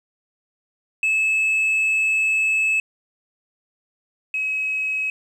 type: tone pair in turn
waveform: sine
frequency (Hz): 2600 / 2557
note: E7 / D#7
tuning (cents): -24 / +47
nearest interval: unison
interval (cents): 29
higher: first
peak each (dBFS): -14 / -20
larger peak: first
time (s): 1.03-2.8 / 4.34-5.1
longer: first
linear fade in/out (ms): 2
effects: tanh soft clip ceiling -16 dBFS + 9-bit